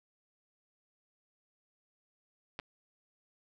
clicks, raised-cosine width 0.3 ms, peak -23 / -26 dBFS, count 2, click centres 2.591 / 2.598 s, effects none

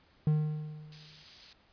triangle tone with exponential decay, 152.8 Hz, D#3, 31 cents flat, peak -20 dBFS, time 0.27-1.24 s, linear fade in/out 2 ms, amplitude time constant 210 ms
violet noise, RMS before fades -38 dBFS, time 0.92-1.53 s, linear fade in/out 2 ms
effects pink hiss -65 dBFS RMS until 1.72 s + resampled to 11025 Hz

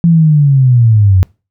sine linear sweep, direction down, 171.7 to 89.3 Hz, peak -4 dBFS, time 0.04-1.23 s, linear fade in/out 0 ms, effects noise-tail reverb RT60 0.3 s tail -25 dB re dry

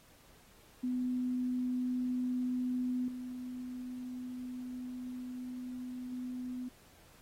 sine tone with level steps, 250.7 Hz, B3, 26 cents sharp, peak -31 / -39 / -37 dBFS, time 0.83-6.69 s, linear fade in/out 10 ms, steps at 3.08 / 6.12 s, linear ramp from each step 2 ms, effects pink hiss -62 dBFS RMS until 7.21 s + AAC 48 kbps

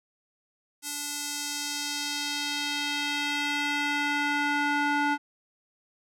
square tone with band-pass filter sweep, 290.2 Hz, D4, 21 cents flat, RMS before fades -29 dBFS, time 0.82-5.18 s, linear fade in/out 50 ms, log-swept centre 8800 to 1200 Hz, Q 1.2, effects none

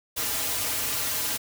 white noise with comb filter, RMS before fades -28 dBFS, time 0.16-1.38 s, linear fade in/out 20 ms, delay 5.4 ms, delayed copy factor -0.9, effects none

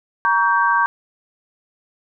sine chord, G diminished, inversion first, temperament just, 940.8 / 1128.9 / 1568 Hz, Bb5 / Db6 / G6, +16 / +31 / 0 cents, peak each -18 dBFS, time 0.25-0.86 s, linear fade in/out 0 ms, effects none

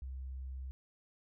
sine tone, 65.41 Hz, C2, in tune, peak -40 dBFS, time 0.02-0.71 s, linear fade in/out 0 ms, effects none

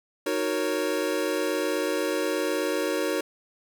square chord, D# minor seventh, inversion none, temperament equal, 311.1 / 370 / 466.2 / 554.4 Hz, D#4 / F#4 / A#4 / C#5, 0 / 0 / 0 / 0 cents, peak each -31 dBFS, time 0.26-3.21 s, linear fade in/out 5 ms, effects none

